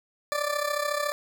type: tone with amplitude modulation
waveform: 20% pulse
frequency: 587 Hz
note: D5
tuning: 1 cent flat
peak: -18 dBFS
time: 0.32-1.12 s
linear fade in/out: 0 ms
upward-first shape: sine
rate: 33.9 Hz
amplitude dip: 70%
effects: none